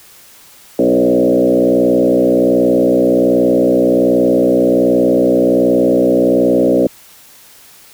sine tone with frequency modulation, 406 Hz, G#4, 39 cents flat, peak -8 dBFS, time 0.79-6.87 s, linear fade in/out 2 ms, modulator 61.3 Hz, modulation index 3, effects white hiss -42 dBFS RMS until 7.93 s

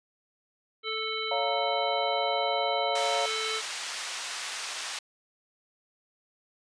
harmonic tone, 440 Hz, A4, in tune, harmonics 1 / 3 / 5 / 7 / 9, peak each -36 / -36 / -36 / -36 / -36 dBFS, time 0.83-3.62 s, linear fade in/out 50 ms
sine chord, Bb minor, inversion first, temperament just, 559.4 / 699.2 / 932.3 Hz, Db5 / F5 / Bb5, +16 / +2 / 0 cents, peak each -31 / -30 / -33 dBFS, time 1.31-3.26 s, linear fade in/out 5 ms
white band-pass noise, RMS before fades -36 dBFS, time 2.95-4.99 s, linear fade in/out 5 ms, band 830 to 5800 Hz, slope 12 dB/octave
effects resampled to 22050 Hz

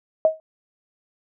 sine tone with exponential decay, 634 Hz, D#5, 32 cents sharp, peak -9 dBFS, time 0.25-0.4 s, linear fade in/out 1 ms, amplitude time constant 31 ms, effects none

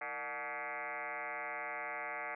sine tone with frequency modulation, 1413 Hz, F6, 20 cents sharp, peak -38 dBFS, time 0.01-2.35 s, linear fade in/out 5 ms, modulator 136 Hz, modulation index 6.2, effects none

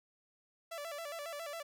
sawtooth tone with vibrato, 622.3 Hz, D#5, in tune, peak -37 dBFS, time 0.71-1.63 s, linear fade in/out 10 ms, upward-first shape square, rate 7.3 Hz, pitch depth 120 cents each way, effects none

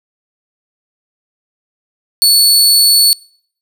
sawtooth tone, 4435 Hz, C#8, in tune, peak -3 dBFS, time 2.22-3.13 s, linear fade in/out 0 ms, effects noise-tail reverb RT60 0.6 s tail -26 dB re dry

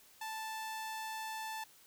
sawtooth tone, 880 Hz, A5, in tune, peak -36 dBFS, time 0.21-1.64 s, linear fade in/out 5 ms, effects white hiss -62 dBFS RMS until 1.86 s

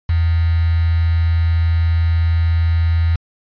sine tone with quantisation, 83.1 Hz, E2, 15 cents sharp, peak -12 dBFS, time 0.09-3.16 s, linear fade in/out 5 ms, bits 5, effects resampled to 11025 Hz

